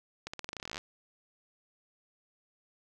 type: accelerating click train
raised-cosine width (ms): 0.2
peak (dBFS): -21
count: 18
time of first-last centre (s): 0.27-0.779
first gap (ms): 65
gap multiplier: 0.89
effects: none